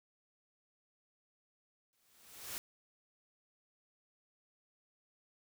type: noise with exponential growth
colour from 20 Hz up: white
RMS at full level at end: -40 dBFS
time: 1.93-2.58 s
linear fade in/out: 0 ms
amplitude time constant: 140 ms
effects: none